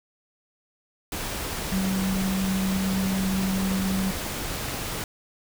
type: tone in noise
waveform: sine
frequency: 190.8 Hz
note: G3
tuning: 47 cents flat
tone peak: -23 dBFS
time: 1.72-4.11 s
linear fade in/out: 2 ms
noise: pink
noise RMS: -31 dBFS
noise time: 1.12-5.04 s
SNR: +5 dB
effects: none